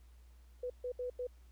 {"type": "tone bursts at uneven times", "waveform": "sine", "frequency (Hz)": 496.3, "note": "B4", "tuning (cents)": 8, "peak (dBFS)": -36, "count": 4, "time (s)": [[0.63, 0.7], [0.84, 0.92], [0.99, 1.1], [1.19, 1.27]], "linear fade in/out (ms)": 5, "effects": ["added 60 Hz sine -56 dBFS peak until 1.51 s", "pink hiss -72 dBFS RMS until 1.51 s"]}